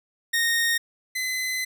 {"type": "tone pair in turn", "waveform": "sawtooth", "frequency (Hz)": [1854, 2030], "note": ["A#6", "B6"], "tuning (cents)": [-10, 47], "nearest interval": "major second", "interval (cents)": 157, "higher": "second", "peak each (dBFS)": [-17, -22], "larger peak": "first", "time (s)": [[0.33, 0.78], [1.15, 1.65]], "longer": "second", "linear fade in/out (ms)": 10, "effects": []}